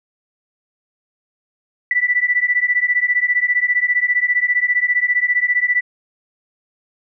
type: beating tone pair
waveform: sine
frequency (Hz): 1963 / 1978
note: B6 / B6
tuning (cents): -11 / +2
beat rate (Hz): 15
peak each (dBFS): -17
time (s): 1.91-5.81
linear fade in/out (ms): 2
effects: none